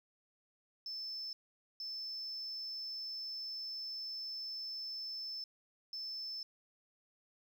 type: tone bursts at uneven times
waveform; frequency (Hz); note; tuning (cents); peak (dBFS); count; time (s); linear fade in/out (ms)
sine; 5274; E8; 0; -40; 3; 0.86-1.33 / 1.8-5.44 / 5.93-6.43; 2
effects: 11-bit